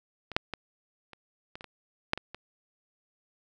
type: clicks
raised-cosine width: 0.3 ms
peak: -24 / -6 / -18 / -30 / -25 / -26 / -28 / -8 / -20 / -24 dBFS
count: 10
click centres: 0.317 / 0.365 / 0.537 / 1.133 / 1.555 / 1.609 / 1.643 / 2.134 / 2.176 / 2.346 s
effects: none